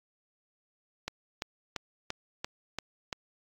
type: click train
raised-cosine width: 0.2 ms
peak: -16 dBFS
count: 7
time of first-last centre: 1.08-3.128 s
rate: 2.93 Hz
effects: AAC 64 kbps